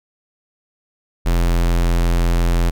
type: tone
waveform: square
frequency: 42.85 Hz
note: F1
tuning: 32 cents flat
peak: -14 dBFS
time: 1.25-2.71 s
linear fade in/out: 20 ms
effects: none